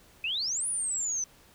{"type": "exponential two-way sweep", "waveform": "sine", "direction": "up then down", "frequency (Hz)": [2489, 9956, 5990], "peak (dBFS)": -28, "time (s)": [0.24, 1.24], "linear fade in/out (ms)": 2, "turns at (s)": 0.67, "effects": ["pink hiss -58 dBFS RMS until 1.54 s"]}